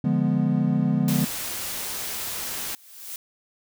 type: chord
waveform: triangle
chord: D diminished seventh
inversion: none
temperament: equal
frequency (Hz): 146.83 / 174.61 / 207.7 / 246.9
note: D3 / F3 / Ab3 / Cb4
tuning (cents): 0 / 0 / 0 / 0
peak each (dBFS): -23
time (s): 0.04-1.25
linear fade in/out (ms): 5
type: noise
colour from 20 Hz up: white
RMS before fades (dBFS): -31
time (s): 1.08-2.75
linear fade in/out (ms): 2
type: noise with exponential growth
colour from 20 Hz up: blue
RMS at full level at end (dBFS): -33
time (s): 2.42-3.16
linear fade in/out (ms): 2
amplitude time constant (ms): 160
effects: none